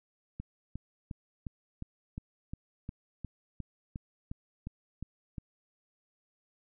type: click train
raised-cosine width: 5 ms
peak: -26 dBFS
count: 15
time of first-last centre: 0.4-5.382 s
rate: 2.81 Hz
effects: none